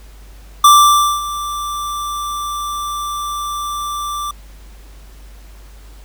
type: tone with ADSR envelope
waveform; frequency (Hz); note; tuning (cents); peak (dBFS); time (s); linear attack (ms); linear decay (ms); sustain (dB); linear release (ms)
square; 1174.7; D6; 0; -4; 0.64-4.31; 5; 560; -17; 3
effects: added 50 Hz sine -36 dBFS peak until 6.04 s + pink hiss -47 dBFS RMS until 6.04 s